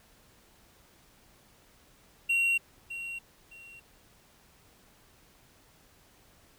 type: tone with echo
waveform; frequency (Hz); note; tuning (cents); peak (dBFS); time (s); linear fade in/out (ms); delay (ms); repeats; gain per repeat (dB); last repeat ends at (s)
triangle; 2745; F7; -31; -22; 2.29-2.58; 10; 610; 2; -12; 3.8
effects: pink hiss -61 dBFS RMS until 6.58 s